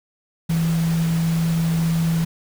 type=tone in noise; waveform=sine; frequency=164.81 Hz; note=E3; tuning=in tune; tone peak=-17 dBFS; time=0.49-2.25 s; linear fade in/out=10 ms; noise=pink; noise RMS=-33 dBFS; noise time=0.49-2.25 s; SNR=+13 dB; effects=none